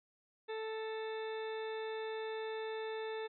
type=harmonic tone with a mistuned harmonic; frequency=440 Hz; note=A4; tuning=in tune; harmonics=1 / 2 / 3 / 4 / 5 / 6 / 8 / 9; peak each=-39 / -47 / -55 / -50 / -56 / -56 / -54 / -63 dBFS; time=0.48-3.28 s; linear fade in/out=20 ms; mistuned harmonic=8; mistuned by=+31 cents; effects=none